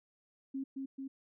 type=tone with echo; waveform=sine; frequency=269.8 Hz; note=C#4; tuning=47 cents flat; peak=-35 dBFS; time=0.54-0.64 s; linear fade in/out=10 ms; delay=220 ms; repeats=2; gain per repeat=-2 dB; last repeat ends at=1.08 s; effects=none